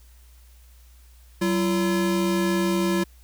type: tone pair together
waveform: square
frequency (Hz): 189.13 / 340.8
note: F#3 / F4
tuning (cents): +38 / -42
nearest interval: minor seventh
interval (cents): 1020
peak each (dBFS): -24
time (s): 1.41-3.04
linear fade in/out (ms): 10
effects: added 60 Hz sine -48 dBFS peak until 3.23 s + white hiss -59 dBFS RMS until 3.23 s